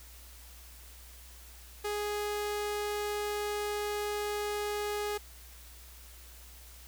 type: tone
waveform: sawtooth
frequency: 415.3 Hz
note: G#4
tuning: in tune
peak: -28 dBFS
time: 1.84-5.18 s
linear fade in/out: 10 ms
effects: added 60 Hz sine -51 dBFS peak until 6.87 s + white hiss -54 dBFS RMS until 6.87 s